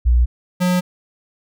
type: tone pair in turn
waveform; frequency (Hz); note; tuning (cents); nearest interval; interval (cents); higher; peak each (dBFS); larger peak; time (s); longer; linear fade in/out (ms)
sine / square; 60.2 / 180.4; B1 / F#3; -44 / -44; octave + perfect fifth; 1900; second; -10 / -15; first; 0.05-0.26 / 0.6-0.81; neither; 20
effects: none